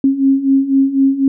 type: beating tone pair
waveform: sine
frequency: 268.5 / 272.5 Hz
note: C4 / C#4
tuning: +45 / -29 cents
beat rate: 4 Hz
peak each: -15 / -11 dBFS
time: 0.04-1.28 s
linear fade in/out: 2 ms
effects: none